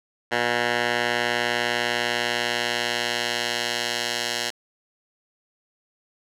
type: tone with band-pass filter sweep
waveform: 10% pulse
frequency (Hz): 120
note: B2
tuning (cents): -49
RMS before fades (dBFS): -25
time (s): 0.31-4.51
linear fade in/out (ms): 20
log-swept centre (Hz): 1700 to 4500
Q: 0.88
effects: none